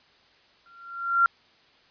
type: tone with exponential growth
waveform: sine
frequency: 1378 Hz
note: F6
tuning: 24 cents flat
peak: -14 dBFS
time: 0.66-1.26 s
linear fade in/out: 1 ms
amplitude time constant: 130 ms
effects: white hiss -59 dBFS RMS until 1.9 s + resampled to 11025 Hz